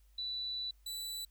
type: tone pair in turn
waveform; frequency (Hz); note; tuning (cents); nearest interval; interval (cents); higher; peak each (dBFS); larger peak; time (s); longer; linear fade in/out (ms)
sine / sawtooth; 3965 / 3965; B7 / B7; +6 / +6; unison; 0; neither; -36 / -36; neither; 0.18-0.71 / 0.86-1.25; first; 5
effects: added 50 Hz sine -61 dBFS peak until 1.3 s + white hiss -75 dBFS RMS until 1.3 s